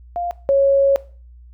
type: tone pair in turn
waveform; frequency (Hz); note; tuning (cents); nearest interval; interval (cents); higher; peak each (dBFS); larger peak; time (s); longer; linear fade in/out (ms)
sine; 698.5 / 551.6; F5 / C#5; 0 / -9; major third; 409; first; -20 / -11; second; 0.16-0.31 / 0.49-0.96; second; 0
effects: noise-tail reverb RT60 0.4 s tail -19 dB re dry + added 60 Hz sine -40 dBFS peak until 1.53 s